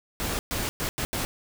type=noise bursts at uneven times; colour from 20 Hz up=pink; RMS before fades=-29 dBFS; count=5; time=0.2-0.39 / 0.51-0.69 / 0.8-0.89 / 0.98-1.05 / 1.13-1.25 s; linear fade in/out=0 ms; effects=none